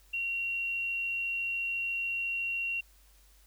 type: tone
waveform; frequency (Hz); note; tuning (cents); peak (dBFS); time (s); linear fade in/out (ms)
sine; 2747; F7; -29; -30; 0.13-2.81; 10
effects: added 50 Hz sine -59 dBFS peak until 3.46 s + white hiss -64 dBFS RMS until 3.46 s